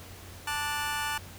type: chord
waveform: 25% pulse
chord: D major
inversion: second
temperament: just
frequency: 881 / 1174.7 / 1468.3 Hz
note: A5 / D6 / F#6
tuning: +2 / 0 / -14 cents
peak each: -29 / -33 / -31 dBFS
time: 0.47-1.18 s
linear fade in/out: 5 ms
effects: added 90 Hz sine -48 dBFS peak until 1.38 s + pink hiss -48 dBFS RMS until 1.38 s